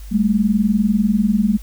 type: tone pair together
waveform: sine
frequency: 199.88 / 220 Hz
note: G3 / A3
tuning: +34 / 0 cents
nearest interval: major second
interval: 166 cents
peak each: -16 dBFS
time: 0.11-1.58 s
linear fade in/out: 20 ms
effects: added 50 Hz sine -31 dBFS peak until 1.62 s + white hiss -47 dBFS RMS until 1.62 s